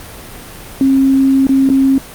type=tone with dropouts; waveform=sine; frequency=268.8 Hz; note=C4; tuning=47 cents sharp; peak=-7 dBFS; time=0.81-1.98 s; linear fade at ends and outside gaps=1 ms; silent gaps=1.469-1.492 / 1.691-1.7 s; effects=pink hiss -32 dBFS RMS until 2.14 s + Opus 32 kbps